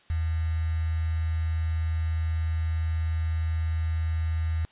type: tone with quantisation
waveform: sine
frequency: 80.8 Hz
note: E2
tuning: 34 cents flat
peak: -24 dBFS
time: 0.1-4.65 s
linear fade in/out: 0 ms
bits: 7
effects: white hiss -59 dBFS RMS until 4.71 s + resampled to 8000 Hz